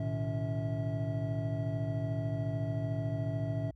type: tone cluster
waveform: triangle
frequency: 110.9 / 124.6 / 153.4 / 282.6 / 649 Hz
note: A2 / B2 / D#3 / C#4 / E5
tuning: +14 / +16 / -24 / +34 / -27 cents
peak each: -32 / -37 / -36 / -39 / -38 dBFS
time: 0-3.71 s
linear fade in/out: 5 ms
effects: added 60 Hz sine -54 dBFS peak until 3.75 s